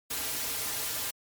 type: noise with comb filter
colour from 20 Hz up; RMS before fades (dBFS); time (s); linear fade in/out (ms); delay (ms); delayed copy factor
white; -33; 0.1-1.11; 10; 5.4; -0.95
effects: MP3 96 kbps